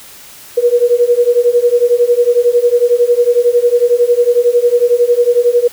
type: beating tone pair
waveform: sine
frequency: 476.1 / 487.1 Hz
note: A#4 / B4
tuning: +37 / -24 cents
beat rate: 11 Hz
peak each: -11 / -10 dBFS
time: 0.57-5.68 s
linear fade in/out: 10 ms
effects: white hiss -36 dBFS RMS until 5.72 s